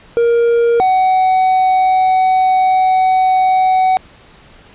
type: tone pair in turn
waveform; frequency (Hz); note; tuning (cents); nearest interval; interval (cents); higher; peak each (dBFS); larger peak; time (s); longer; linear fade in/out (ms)
triangle; 469.1 / 749.8; A#4 / F#5; +11 / +23; minor sixth; 812; second; -7; neither; 0.17-0.8 / 0.8-3.97; second; 0
effects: pink hiss -43 dBFS RMS until 4.74 s + resampled to 8000 Hz